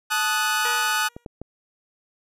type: chord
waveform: sawtooth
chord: D# diminished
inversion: second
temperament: equal with one note detuned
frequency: 868.9 / 1244.5 / 1480 Hz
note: A5 / D#6 / F#6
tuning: -22 / 0 / 0 cents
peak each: -23 / -22 / -20 dBFS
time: 0.1-1.09 s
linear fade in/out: 20 ms
type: tone with exponential decay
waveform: 10% pulse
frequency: 476.3 Hz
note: A#4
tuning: 37 cents sharp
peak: -19 dBFS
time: 0.65-1.25 s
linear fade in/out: 2 ms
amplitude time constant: 130 ms
type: clicks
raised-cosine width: 2 ms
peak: -22 dBFS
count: 3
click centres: 1.165 / 1.262 / 1.416 s
effects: resampled to 32000 Hz